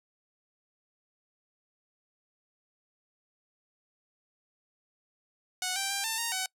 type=tone with pitch steps; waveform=5% pulse; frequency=737 / 783 / 793 / 895 / 928 / 752 Hz; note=F#5 / G5 / G5 / A5 / A#5 / F#5; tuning=-7 / -2 / +20 / +29 / -8 / +28 cents; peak=-18 dBFS; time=5.62-6.46 s; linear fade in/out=2 ms; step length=140 ms; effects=noise-tail reverb RT60 0.1 s tail -25 dB re dry